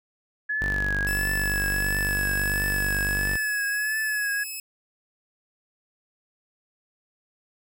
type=tone with vibrato; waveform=sine; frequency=1695 Hz; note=G#6; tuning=35 cents sharp; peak=-24 dBFS; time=0.49-4.44 s; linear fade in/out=10 ms; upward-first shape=triangle; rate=1.5 Hz; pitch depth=60 cents each way
type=tone; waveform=sawtooth; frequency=49 Hz; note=G1; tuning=in tune; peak=-24 dBFS; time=0.61-3.37 s; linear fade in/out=10 ms
type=tone with pitch glide; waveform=5% pulse; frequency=2637 to 2586 Hz; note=E7 to E7; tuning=0 to -34 cents; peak=-24 dBFS; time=1.07-4.6 s; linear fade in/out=2 ms; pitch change=-34 cents; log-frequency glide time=1.28-3.9 s
effects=none